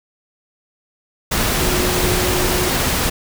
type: tone in noise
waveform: sine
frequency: 362.3 Hz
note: F#4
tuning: 36 cents flat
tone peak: -22 dBFS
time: 1.61-2.69 s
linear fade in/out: 10 ms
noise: pink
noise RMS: -18 dBFS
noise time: 1.31-3.1 s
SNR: -7 dB
effects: none